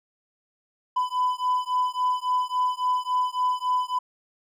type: beating tone pair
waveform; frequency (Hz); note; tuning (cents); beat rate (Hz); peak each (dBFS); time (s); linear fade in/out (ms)
triangle; 1000 / 1003.6; B5 / B5; +21 / +28; 3.6; -23; 0.96-3.99; 10
effects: tanh soft clip ceiling -13 dBFS